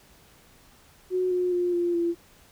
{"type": "tone with pitch steps", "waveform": "sine", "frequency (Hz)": [367.4, 360.7, 354.1, 347.6, 341.2], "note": ["F#4", "F#4", "F4", "F4", "F4"], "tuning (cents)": [-12, -44, 24, -8, -40], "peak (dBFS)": -22, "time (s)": [1.1, 2.15], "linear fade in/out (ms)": 50, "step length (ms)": 210, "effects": ["pink hiss -56 dBFS RMS until 2.51 s"]}